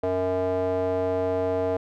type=tone with band-pass filter; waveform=square; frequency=92.5 Hz; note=F#2; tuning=in tune; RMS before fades=-25 dBFS; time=0.03-1.77 s; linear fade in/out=5 ms; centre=560 Hz; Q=5.3; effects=none